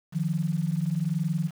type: tone pair together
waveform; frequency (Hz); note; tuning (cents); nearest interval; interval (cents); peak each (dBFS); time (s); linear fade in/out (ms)
sine; 153.62 / 174.61; D#3 / F3; -22 / 0; major second; 222; -27; 0.12-1.51; 50
effects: 8-bit